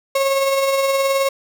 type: tone with tremolo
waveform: 35% pulse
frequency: 545 Hz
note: C#5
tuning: 29 cents flat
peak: -12 dBFS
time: 0.15-1.29 s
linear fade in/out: 5 ms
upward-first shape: triangle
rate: 19 Hz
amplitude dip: 40%
effects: none